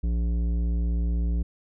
sine tone with tanh clipping, 58 Hz, A#1, 8 cents flat, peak -24 dBFS, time 0.03-1.43 s, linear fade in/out 10 ms, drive 12 dB, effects none

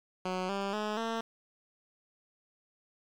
10% pulse tone with pitch steps, 184.5 / 197.74 / 211.9 / 227.1 Hz, F#3 / G3 / G#3 / A#3, -5 / +15 / +35 / -45 cents, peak -24 dBFS, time 0.25-1.21 s, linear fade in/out 5 ms, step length 240 ms, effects low-pass 5000 Hz 12 dB/octave + 9-bit

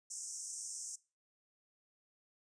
white band-pass noise, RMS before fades -45 dBFS, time 0.1-0.96 s, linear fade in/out 10 ms, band 5500 to 9100 Hz, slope 96 dB/octave, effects noise-tail reverb RT60 0.3 s tail -20 dB re dry + resampled to 22050 Hz

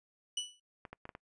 sawtooth tone with exponential decay, 2960 Hz, F#7, in tune, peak -27 dBFS, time 0.37-0.6 s, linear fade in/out 5 ms, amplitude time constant 48 ms
clicks, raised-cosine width 0.5 ms, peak -30 dBFS, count 5, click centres 0.852 / 0.93 / 1.054 / 1.092 / 1.151 s
effects noise-tail reverb RT60 0.1 s tail -25 dB re dry + resampled to 22050 Hz

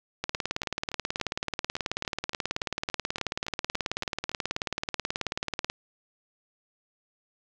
two click trains, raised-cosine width 0.2 ms, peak -11 / -21 dBFS, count 102 / 15, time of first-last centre 0.24-5.699 / 0.35-4.316 s, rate 18.5 / 3.53 Hz, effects low-pass 7000 Hz 12 dB/octave + 8-bit

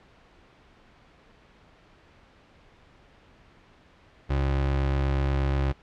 30% pulse tone, 68.3 Hz, C#2, 25 cents flat, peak -20 dBFS, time 4.29-5.73 s, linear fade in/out 20 ms, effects pink hiss -56 dBFS RMS until 5.82 s + low-pass 3000 Hz 12 dB/octave

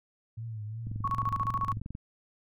sine tone with vibrato, 110 Hz, A2, in tune, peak -35 dBFS, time 0.37-1.8 s, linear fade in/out 10 ms, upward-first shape triangle, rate 2.8 Hz, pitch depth 94 cents each way
click train, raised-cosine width 5 ms, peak -26 dBFS, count 25, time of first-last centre 0.87-1.951 s, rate 22.2 Hz
sine tone with tremolo, 1108.7 Hz, C#6, in tune, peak -26 dBFS, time 1.04-1.73 s, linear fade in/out 5 ms, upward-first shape square, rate 14 Hz, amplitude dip 80%
effects none

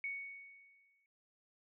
sine tone with exponential decay, 2226 Hz, C#7, 7 cents sharp, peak -36 dBFS, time 0.04-1.06 s, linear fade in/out 1 ms, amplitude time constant 220 ms, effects none

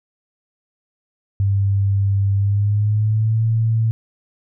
sine tone with pitch glide, 99 to 112.41 Hz, G2 to A2, +18 to +38 cents, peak -14 dBFS, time 1.4-3.91 s, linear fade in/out 0 ms, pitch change +220 cents, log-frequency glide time 2.35-3.44 s, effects none

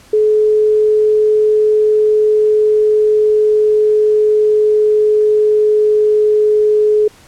sine tone with pitch glide, 427.6 to 424.2 Hz, A4 to G#4, -49 to +37 cents, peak -8 dBFS, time 0.13-7.08 s, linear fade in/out 5 ms, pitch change -14 cents, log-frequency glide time 1.7-6.74 s, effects pink hiss -44 dBFS RMS until 7.27 s + low-pass 11000 Hz 12 dB/octave

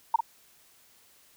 sine tone with echo, 920 Hz, A#5, 23 cents flat, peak -17 dBFS, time 0.14-0.16 s, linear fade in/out 5 ms, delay 47 ms, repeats 1, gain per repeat -6 dB, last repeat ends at 0.207 s, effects white hiss -60 dBFS RMS until 1.36 s

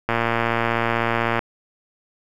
click train, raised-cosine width 0.5 ms, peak -5 dBFS, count 152, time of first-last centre 0.09-1.392 s, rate 116 Hz, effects 7-bit

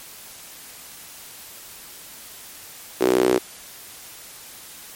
sawtooth tone with high-pass filter, 62.4 Hz, B1, 19 cents sharp, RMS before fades -18 dBFS, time 3-3.39 s, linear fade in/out 20 ms, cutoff 370 Hz, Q 5, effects white hiss -41 dBFS RMS until 4.95 s + MP3 64 kbps

